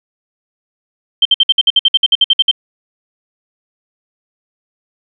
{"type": "tone bursts", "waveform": "sine", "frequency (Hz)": 3136, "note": "G7", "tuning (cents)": 0, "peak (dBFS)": -5, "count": 15, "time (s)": [1.22, 2.513], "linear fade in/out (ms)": 5, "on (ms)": 33, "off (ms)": 57, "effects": []}